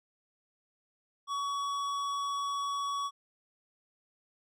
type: tone with hard clipping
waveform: sine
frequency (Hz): 1127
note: C#6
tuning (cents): +28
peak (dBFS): -33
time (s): 1.27-3.11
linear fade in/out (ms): 50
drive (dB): 12
effects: none